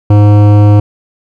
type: tone with hard clipping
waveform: sine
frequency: 103.7 Hz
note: G#2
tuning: 2 cents flat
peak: -4 dBFS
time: 0.1-0.8 s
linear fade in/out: 5 ms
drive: 15 dB
effects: none